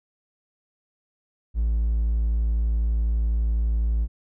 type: tone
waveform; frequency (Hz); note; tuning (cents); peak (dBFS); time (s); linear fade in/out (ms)
triangle; 56; A1; +31; -17; 1.54-4.08; 50
effects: tanh soft clip ceiling -13 dBFS